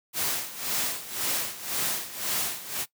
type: noise with tremolo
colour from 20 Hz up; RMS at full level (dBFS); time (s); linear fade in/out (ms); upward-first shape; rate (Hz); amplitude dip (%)
white; -27; 0.13-2.86; 50; sine; 1.9; 80
effects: noise-tail reverb RT60 0.1 s tail -19 dB re dry + high-pass 100 Hz 12 dB/octave